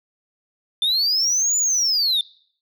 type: linear two-way sweep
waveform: sine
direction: up then down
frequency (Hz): 3520 to 7040 to 3520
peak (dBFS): -14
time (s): 0.82-2.21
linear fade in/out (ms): 2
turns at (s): 1.57
effects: noise-tail reverb RT60 0.6 s tail -25 dB re dry + tanh soft clip ceiling -16 dBFS